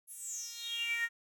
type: tone with high-pass filter sweep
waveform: 10% pulse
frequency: 466.2 Hz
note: A#4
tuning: in tune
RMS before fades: -38 dBFS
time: 0.07-1.09 s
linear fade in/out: 50 ms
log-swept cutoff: 11000 to 1700 Hz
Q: 9.6
effects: none